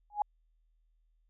sine tone with exponential growth, 830.6 Hz, G#5, in tune, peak -22 dBFS, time 0.1-0.22 s, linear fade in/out 2 ms, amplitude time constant 25 ms, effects added 40 Hz sine -67 dBFS peak until 1.29 s

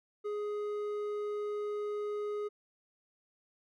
sine tone with hard clipping, 416.4 Hz, G#4, 5 cents sharp, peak -35 dBFS, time 0.24-2.49 s, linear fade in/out 20 ms, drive 6 dB, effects none

